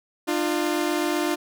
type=tone pair together; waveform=sawtooth; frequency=301.3 / 349.2 Hz; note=D4 / F4; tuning=+44 / 0 cents; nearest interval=minor third; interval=256 cents; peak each=-21 dBFS; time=0.27-1.36 s; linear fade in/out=20 ms; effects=none